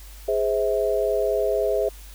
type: chord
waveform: sine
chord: Ab augmented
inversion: none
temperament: just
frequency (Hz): 415.3 / 519.1 / 648.9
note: Ab4 / C5 / E5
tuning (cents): 0 / -14 / -27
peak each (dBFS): -23 / -25 / -24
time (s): 0.28-1.89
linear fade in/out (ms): 5
effects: added 50 Hz sine -40 dBFS peak until 2.14 s + white hiss -48 dBFS RMS until 2.14 s